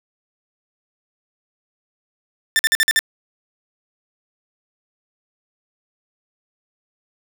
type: tone bursts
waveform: sawtooth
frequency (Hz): 1785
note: A6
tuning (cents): +24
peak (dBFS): -9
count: 6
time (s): 2.56-2.991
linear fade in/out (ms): 0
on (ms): 31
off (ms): 49
effects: none